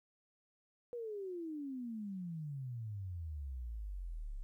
sine exponential sweep, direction down, 490 to 32.55 Hz, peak -40 dBFS, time 0.93-4.43 s, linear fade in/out 0 ms, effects 13-bit

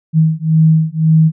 sine beating tone pair, 158.1 / 160 Hz, D#3 / D#3, +28 / +49 cents, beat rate 1.9 Hz, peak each -11 dBFS, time 0.13-1.32 s, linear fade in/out 50 ms, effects none

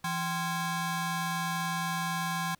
25% pulse ring-modulated tone, 607 Hz, D#5, 43 cents flat, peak -23 dBFS, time 0.04-2.55 s, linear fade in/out 5 ms, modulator 438 Hz, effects pink hiss -67 dBFS RMS until 2.59 s

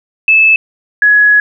sine tone pair in turn, 2616 / 1680.9 Hz, E7 / G#6, -14 / +20 cents, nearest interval minor sixth, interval 766 cents, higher first, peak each -4 dBFS, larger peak neither, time 0.28-0.56 / 1.02-1.4 s, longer second, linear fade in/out 2 ms, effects none

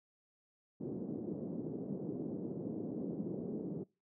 pink band-pass noise, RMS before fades -41 dBFS, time 0.8-3.84 s, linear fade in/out 10 ms, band 170 to 420 Hz, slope 24 dB/octave, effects noise-tail reverb RT60 0.3 s tail -25 dB re dry

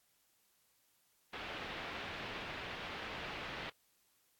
white low-pass noise, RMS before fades -45 dBFS, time 1.33-3.7 s, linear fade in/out 5 ms, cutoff 3100 Hz, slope 24 dB/octave, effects white hiss -74 dBFS RMS until 4.39 s + AAC 64 kbps

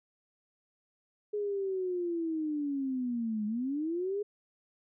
sine linear two-way sweep, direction down then up, 419.9 to 207.4 to 419.9 Hz, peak -30 dBFS, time 1.33-4.23 s, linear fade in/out 10 ms, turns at 3.46 s, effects none

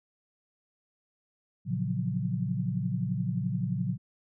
sine chord, Gb major seventh, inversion first, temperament just, 115.62 / 138.75 / 173.43 / 185 Hz, Bb2 / Db3 / F3 / Gb3, -14 / +2 / -12 / 0 cents, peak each -33 dBFS, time 1.65-3.98 s, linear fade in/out 50 ms, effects none

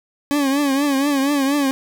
40% pulse tone with vibrato, 279.7 Hz, C#4, 16 cents sharp, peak -15 dBFS, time 0.31-1.71 s, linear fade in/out 0 ms, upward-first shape triangle, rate 4.2 Hz, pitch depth 100 cents each way, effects none

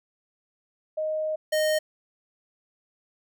sine / square tone pair in turn, 622.3 / 618 Hz, D#5 / D#5, 0 / -12 cents, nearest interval unison, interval 12 cents, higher first, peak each -25 / -22 dBFS, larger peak second, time 0.97-1.36 / 1.52-1.79 s, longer first, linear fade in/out 10 ms, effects none

